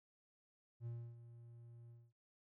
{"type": "tone with ADSR envelope", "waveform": "triangle", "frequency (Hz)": 117.8, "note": "A#2", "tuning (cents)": 19, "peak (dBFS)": -40, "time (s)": [0.8, 2.13], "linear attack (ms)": 62, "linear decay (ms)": 290, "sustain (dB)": -13, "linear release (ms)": 230, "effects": []}